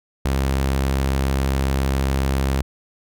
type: tone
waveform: sawtooth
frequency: 67.3 Hz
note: C2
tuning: 49 cents sharp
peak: -14 dBFS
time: 0.25-2.62 s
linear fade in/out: 5 ms
effects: none